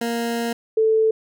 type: tone pair in turn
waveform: 20% pulse / sine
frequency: 233.6 / 441 Hz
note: A#3 / A4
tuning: +4 / +4 cents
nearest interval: major seventh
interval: 1100 cents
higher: second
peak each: -17 / -14 dBFS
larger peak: second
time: 0.01-0.53 / 0.77-1.11 s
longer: first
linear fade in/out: 5 ms
effects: none

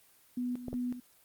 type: tone with tremolo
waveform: sine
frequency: 246.9 Hz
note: B3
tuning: in tune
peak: -31 dBFS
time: 0.37-1 s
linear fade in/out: 5 ms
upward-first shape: square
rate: 2.7 Hz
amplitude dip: 70%
type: clicks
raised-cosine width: 2 ms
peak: -25 dBFS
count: 2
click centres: 0.683 / 0.73 s
effects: white hiss -63 dBFS RMS until 1.24 s + Opus 24 kbps

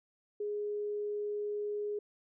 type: tone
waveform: sine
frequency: 415.3 Hz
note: G#4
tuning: in tune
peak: -33 dBFS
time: 0.4-1.99 s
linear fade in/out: 5 ms
effects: none

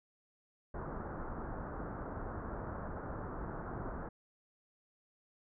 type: low-pass noise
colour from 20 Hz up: pink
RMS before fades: -42 dBFS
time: 0.74-4.09 s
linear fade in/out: 5 ms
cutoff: 1500 Hz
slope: 48 dB/octave
effects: none

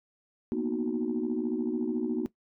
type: chord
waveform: sine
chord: B major seventh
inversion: third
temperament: equal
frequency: 233.1 / 246.9 / 311.1 / 370 Hz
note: A#3 / B3 / D#4 / F#4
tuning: 0 / 0 / 0 / 0 cents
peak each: -32 dBFS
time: 0.52-2.26 s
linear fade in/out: 0 ms
effects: noise-tail reverb RT60 0.1 s tail -17 dB re dry + tanh soft clip ceiling -20 dBFS

